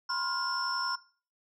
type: tone cluster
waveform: sine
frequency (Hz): 982 / 1053 / 1413 / 5370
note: B5 / C6 / F6 / E8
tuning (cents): -10 / +11 / +20 / +31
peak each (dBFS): -39 / -34 / -34 / -32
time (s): 0.09-0.96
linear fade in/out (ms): 10
effects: noise-tail reverb RT60 0.4 s tail -19 dB re dry + tanh soft clip ceiling -21 dBFS